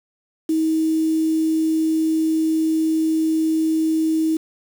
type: tone with quantisation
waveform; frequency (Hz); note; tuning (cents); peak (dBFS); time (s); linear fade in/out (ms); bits
sine; 318.2; D#4; +39; -16; 0.49-4.37; 5; 6
effects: none